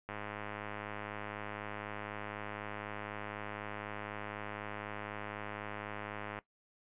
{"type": "click train", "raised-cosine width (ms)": 0.5, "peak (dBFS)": -26, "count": 656, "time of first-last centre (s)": [0.09, 6.388], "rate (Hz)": 104, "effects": ["noise-tail reverb RT60 0.1 s tail -17 dB re dry", "resampled to 8000 Hz"]}